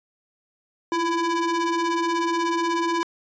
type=ring-modulated tone; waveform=square; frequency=330.9 Hz; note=E4; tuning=7 cents sharp; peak=-19 dBFS; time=0.92-3.03 s; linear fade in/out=0 ms; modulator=670 Hz; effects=resampled to 16000 Hz